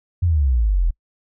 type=exponential sweep; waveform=sine; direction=down; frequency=92 to 38.89 Hz; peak=-14 dBFS; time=0.22-0.91 s; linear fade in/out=10 ms; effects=noise-tail reverb RT60 0.1 s tail -26 dB re dry